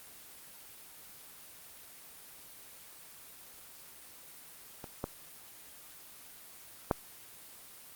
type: clicks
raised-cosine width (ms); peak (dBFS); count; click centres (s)
1; -27 / -18 / -12; 3; 4.842 / 5.041 / 6.912
effects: white hiss -52 dBFS RMS until 7.95 s + Opus 24 kbps